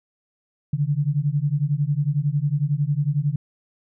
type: beating tone pair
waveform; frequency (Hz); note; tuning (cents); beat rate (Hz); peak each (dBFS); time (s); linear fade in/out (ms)
sine; 140 / 151; C#3 / D3; +18 / +48; 11; -22; 0.73-3.36; 5
effects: none